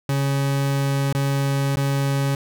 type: tone with dropouts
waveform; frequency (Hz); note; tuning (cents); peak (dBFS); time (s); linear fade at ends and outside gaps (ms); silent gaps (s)
40% pulse; 138.59; C#3; 0; -18; 0.09-2.35; 2; 1.127-1.149 / 1.758-1.77
effects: none